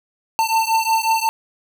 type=beating tone pair; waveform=square; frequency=893 / 898.5 Hz; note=A5 / A5; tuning=+25 / +36 cents; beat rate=5.5 Hz; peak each=-19 / -20 dBFS; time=0.39-1.29 s; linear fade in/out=0 ms; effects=none